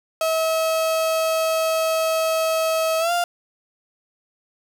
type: tone with pitch glide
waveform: 35% pulse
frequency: 644 to 698.2 Hz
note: E5 to F5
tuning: -41 to -1 cents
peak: -17 dBFS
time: 0.21-3.24 s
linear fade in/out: 2 ms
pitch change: +140 cents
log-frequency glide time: 2.99-3.12 s
effects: 8-bit